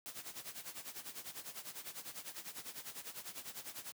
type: noise with tremolo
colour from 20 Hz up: white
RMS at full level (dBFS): -45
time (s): 0.06-3.92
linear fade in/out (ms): 0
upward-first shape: sine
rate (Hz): 10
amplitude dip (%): 80
effects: high-pass 100 Hz 12 dB/octave